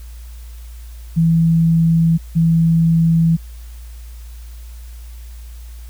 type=tone pair in turn; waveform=sine; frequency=164.81 / 164.81 Hz; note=E3 / E3; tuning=0 / 0 cents; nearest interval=unison; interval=0 cents; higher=neither; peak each=-10 dBFS; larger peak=neither; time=1.16-2.18 / 2.35-3.37 s; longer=neither; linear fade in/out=20 ms; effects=added 58 Hz sine -31 dBFS peak until 5.89 s + white hiss -48 dBFS RMS until 5.89 s